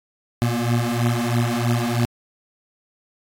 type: beating tone pair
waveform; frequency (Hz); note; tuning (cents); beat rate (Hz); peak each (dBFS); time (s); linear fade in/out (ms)
25% pulse; 117.3 / 120.4; A#2 / B2; +11 / -44; 3.1; -18; 0.42-2.05; 0
effects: AAC 48 kbps